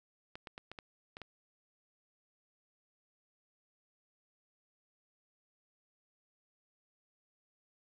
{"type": "clicks", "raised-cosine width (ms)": 0.3, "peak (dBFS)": -29, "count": 7, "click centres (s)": [0.355, 0.472, 0.579, 0.716, 0.788, 1.169, 1.217], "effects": []}